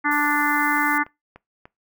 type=harmonic tone; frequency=293.7 Hz; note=D4; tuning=in tune; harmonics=1 / 3 / 4 / 5 / 6 / 7; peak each=-25 / -25 / -25 / -25 / -25 / -25 dBFS; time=0.04-1.04 s; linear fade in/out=20 ms
type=noise; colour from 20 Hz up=violet; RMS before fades=-36 dBFS; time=0.11-0.98 s; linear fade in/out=5 ms
type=click train; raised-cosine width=0.5 ms; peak=-27 dBFS; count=4; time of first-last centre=0.77-1.655 s; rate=3.39 Hz
effects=noise-tail reverb RT60 0.2 s tail -22 dB re dry